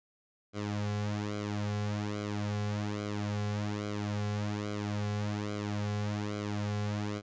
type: tone with flanger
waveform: sawtooth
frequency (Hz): 103.83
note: G#2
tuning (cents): 0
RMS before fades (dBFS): -34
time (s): 0.53-7.22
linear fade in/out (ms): 50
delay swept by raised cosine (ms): 1.1 to 3.3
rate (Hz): 1.2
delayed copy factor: -0.8
effects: resampled to 16000 Hz